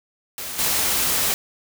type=noise with level steps; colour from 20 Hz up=white; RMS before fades=-31 / -21 dBFS; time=0.38-1.34 s; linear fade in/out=0 ms; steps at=0.58 s; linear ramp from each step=20 ms; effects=none